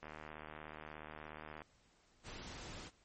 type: click train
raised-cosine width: 0.5 ms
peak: -33 dBFS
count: 123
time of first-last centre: 0.03-1.619 s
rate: 76.8 Hz
type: noise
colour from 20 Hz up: pink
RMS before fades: -49 dBFS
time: 2.23-2.91 s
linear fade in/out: 50 ms
effects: pink hiss -71 dBFS RMS until 3.04 s + MP3 32 kbps